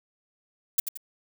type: noise with echo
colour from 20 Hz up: violet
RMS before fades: -21 dBFS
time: 0.78-0.8 s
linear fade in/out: 5 ms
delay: 87 ms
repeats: 2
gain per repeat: -8 dB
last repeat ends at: 0.974 s
effects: none